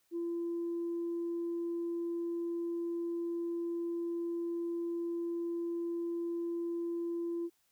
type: tone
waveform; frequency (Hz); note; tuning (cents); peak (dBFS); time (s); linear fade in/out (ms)
sine; 340.3; F4; -45; -32; 0.11-7.5; 50
effects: tanh soft clip ceiling -30 dBFS + white hiss -74 dBFS RMS until 7.71 s